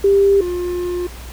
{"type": "tone pair in turn", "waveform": ["sine", "triangle"], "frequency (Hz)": [396.5, 355], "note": ["G4", "F4"], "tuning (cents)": [20, 28], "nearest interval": "major second", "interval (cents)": 192, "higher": "first", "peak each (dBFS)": [-9, -17], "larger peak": "first", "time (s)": [[0.04, 0.41], [0.41, 1.07]], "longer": "second", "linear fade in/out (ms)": 5, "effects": ["added 60 Hz sine -32 dBFS peak until 1.32 s", "pink hiss -38 dBFS RMS until 1.32 s"]}